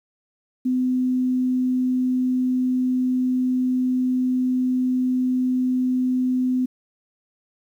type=tone; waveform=sine; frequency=254.1 Hz; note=B3; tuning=49 cents sharp; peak=-18 dBFS; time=0.65-6.66 s; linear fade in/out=10 ms; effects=9-bit